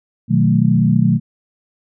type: chord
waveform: sine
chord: B dominant seventh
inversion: none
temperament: equal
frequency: 123.47 / 155.56 / 185 / 220 Hz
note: B2 / D#3 / F#3 / A3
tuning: 0 / 0 / 0 / 0 cents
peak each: -16 dBFS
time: 0.28-1.2 s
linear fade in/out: 50 ms
effects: none